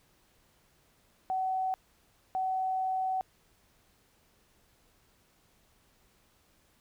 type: tone bursts at uneven times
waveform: sine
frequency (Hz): 754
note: F#5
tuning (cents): +32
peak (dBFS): -28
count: 2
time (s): 1.3-1.74 / 2.35-3.21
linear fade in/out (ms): 0
effects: pink hiss -67 dBFS RMS until 6.8 s